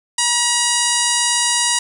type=harmonic tone with a mistuned harmonic; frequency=958 Hz; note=A#5; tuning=47 cents sharp; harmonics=1 / 2 / 3 / 4 / 5 / 6 / 7 / 8 / 9 / 10; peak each=-24 / -24 / -24 / -24 / -24 / -24 / -24 / -24 / -24 / -24 dBFS; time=0.18-1.79 s; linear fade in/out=5 ms; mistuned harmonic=10; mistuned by=+21 cents; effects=7-bit